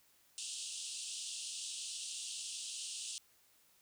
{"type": "band-pass noise", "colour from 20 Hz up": "white", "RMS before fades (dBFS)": -44, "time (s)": [0.38, 3.18], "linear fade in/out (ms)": 0, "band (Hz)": [2700, 9400], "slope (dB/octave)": 96, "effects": ["white hiss -69 dBFS RMS until 3.81 s"]}